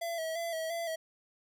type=tone with vibrato; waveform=square; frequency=659.3 Hz; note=E5; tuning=in tune; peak=-34 dBFS; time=0.01-0.96 s; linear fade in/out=10 ms; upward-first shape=square; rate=2.9 Hz; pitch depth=41 cents each way; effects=none